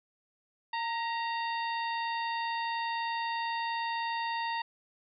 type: harmonic tone with a mistuned harmonic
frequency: 921 Hz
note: A#5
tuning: 21 cents flat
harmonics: 1 / 2 / 3 / 4 / 5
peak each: -32 / -38 / -42 / -44 / -46 dBFS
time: 0.73-4.62 s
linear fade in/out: 5 ms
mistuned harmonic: 2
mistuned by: +47 cents
effects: none